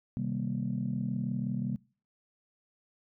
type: chord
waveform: sine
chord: C minor seventh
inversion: none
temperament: just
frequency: 130.81 / 156.98 / 196.22 / 235.5 Hz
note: C3 / Eb3 / G3 / Bb3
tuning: 0 / +16 / +2 / +18 cents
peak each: -34 / -39 / -34 / -35 dBFS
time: 0.17-1.76 s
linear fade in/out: 0 ms
effects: noise-tail reverb RT60 0.4 s tail -24 dB re dry + tanh soft clip ceiling -21 dBFS